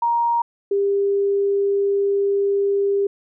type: tone pair in turn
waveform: sine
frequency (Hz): 939 / 399.2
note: A#5 / G4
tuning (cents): +12 / +32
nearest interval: octave + minor third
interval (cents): 1480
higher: first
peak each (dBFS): -16 / -16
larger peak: neither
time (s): 0.02-0.42 / 0.71-3.07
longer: second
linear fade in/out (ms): 5
effects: none